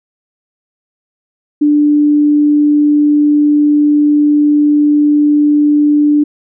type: tone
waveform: sine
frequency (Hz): 295.3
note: D4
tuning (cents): +10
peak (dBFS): -6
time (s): 1.61-6.24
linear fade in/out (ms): 10
effects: none